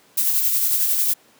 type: noise with tremolo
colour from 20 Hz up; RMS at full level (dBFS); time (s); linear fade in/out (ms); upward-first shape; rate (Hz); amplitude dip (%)
violet; -18; 0.17-1.14; 10; sine; 11; 35
effects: pink hiss -54 dBFS RMS until 1.39 s + high-pass 200 Hz 12 dB/octave